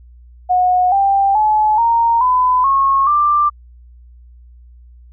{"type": "tone with pitch steps", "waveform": "sine", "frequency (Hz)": [728, 789.3, 855.8, 927.9, 1006, 1090.8, 1182.6], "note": ["F#5", "G5", "A5", "A#5", "B5", "C#6", "D6"], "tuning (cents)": [-28, 12, -48, -8, 32, -28, 12], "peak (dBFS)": -10, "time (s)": [0.49, 3.5], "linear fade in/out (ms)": 20, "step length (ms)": 430, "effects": ["added 60 Hz sine -39 dBFS peak until 5.12 s"]}